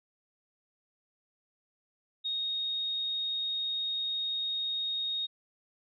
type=tone; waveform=sine; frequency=3729 Hz; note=A#7; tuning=in tune; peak=-30 dBFS; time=2.24-5.27 s; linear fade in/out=20 ms; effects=none